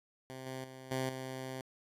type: tone with level steps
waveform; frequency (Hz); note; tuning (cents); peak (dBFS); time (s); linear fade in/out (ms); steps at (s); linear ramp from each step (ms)
10% pulse; 130.81; C3; 0; -36 / -32 / -40 / -25 / -32; 0.3-1.61; 0; 0.46 / 0.64 / 0.91 / 1.09; 5
effects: resampled to 32000 Hz